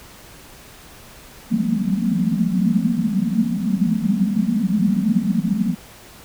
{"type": "band-pass noise", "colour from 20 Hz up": "white", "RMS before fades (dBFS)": -19, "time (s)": [1.5, 5.75], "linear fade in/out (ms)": 20, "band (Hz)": [170, 240], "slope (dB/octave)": 96, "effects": ["pink hiss -43 dBFS RMS until 6.24 s"]}